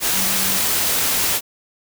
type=tone in noise; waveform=sine; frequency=190.9 Hz; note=G3; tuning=46 cents flat; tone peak=-30 dBFS; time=0.12-0.62 s; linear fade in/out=50 ms; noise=white; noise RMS=-19 dBFS; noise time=0-1.41 s; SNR=-14 dB; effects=none